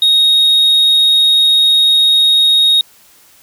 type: tone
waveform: sine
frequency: 3746 Hz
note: A#7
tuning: 8 cents sharp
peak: -4 dBFS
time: 0.02-2.81 s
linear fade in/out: 2 ms
effects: tanh soft clip ceiling -6 dBFS + white hiss -46 dBFS RMS until 3.42 s